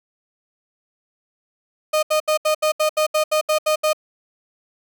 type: tone bursts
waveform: 35% pulse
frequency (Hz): 616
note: D#5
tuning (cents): -17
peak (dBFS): -14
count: 12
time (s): 1.93-3.932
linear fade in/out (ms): 10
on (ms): 99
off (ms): 74
effects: none